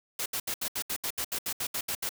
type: noise bursts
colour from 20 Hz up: white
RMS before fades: -32 dBFS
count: 14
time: 0.19-2.092 s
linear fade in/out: 5 ms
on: 69 ms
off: 72 ms
effects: none